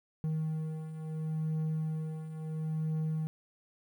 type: beating tone pair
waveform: triangle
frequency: 156.8 / 157.53 Hz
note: D#3 / D#3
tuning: +14 / +22 cents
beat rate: 0.73 Hz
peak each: -37 / -31 dBFS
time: 0.24-3.27 s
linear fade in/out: 0 ms
effects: 11-bit